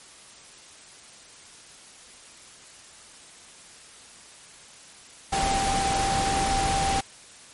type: tone in noise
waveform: sine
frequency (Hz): 784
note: G5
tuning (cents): 0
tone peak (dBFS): -24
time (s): 5.32-7.01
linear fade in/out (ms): 10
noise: pink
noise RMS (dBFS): -27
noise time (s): 5.32-7.01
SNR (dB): 0
effects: white hiss -48 dBFS RMS until 7.53 s + MP3 48 kbps